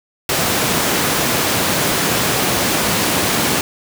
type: high-pass noise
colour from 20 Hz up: pink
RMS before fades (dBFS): -17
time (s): 0.29-3.61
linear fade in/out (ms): 2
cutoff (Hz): 140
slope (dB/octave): 12
effects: none